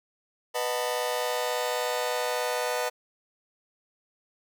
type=chord; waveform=sawtooth; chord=B dominant seventh; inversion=none; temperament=just; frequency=493.9 / 617.4 / 740.8 / 889 Hz; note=B4 / D#5 / F#5 / A5; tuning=0 / -14 / +2 / +18 cents; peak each=-26 / -28 / -31 / -31 dBFS; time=0.54-2.9 s; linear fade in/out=20 ms; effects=none